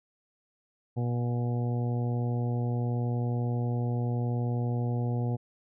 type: harmonic tone with a mistuned harmonic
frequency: 120.8 Hz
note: B2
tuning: 38 cents flat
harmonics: 1 / 2 / 3 / 4 / 5 / 6 / 7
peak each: -27 / -35 / -41 / -40 / -47 / -43 / -47 dBFS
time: 0.96-5.37 s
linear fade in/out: 20 ms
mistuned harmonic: 7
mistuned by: -21 cents
effects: none